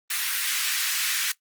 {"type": "high-pass noise", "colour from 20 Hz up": "pink", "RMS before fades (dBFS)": -26, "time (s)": [0.1, 1.32], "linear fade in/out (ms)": 5, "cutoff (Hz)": 1600, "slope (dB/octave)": 24, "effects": ["noise-tail reverb RT60 0.1 s tail -17 dB re dry", "Opus 24 kbps"]}